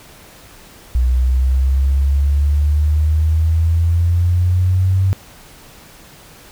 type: exponential sweep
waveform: sine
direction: up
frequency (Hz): 61.4 to 96.1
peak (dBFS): -11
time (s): 0.95-5.13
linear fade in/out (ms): 0
effects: pink hiss -42 dBFS RMS until 6.51 s